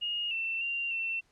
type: tone with pitch steps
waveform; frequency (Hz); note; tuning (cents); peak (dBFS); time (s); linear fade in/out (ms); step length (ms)
sine; 2858 / 2685 / 2771 / 2695; F7 / E7 / F7 / E7; +39 / +31 / -14 / +38; -30; 0.01-1.21; 20; 300
effects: pink hiss -69 dBFS RMS until 1.31 s + low-pass 8000 Hz 12 dB/octave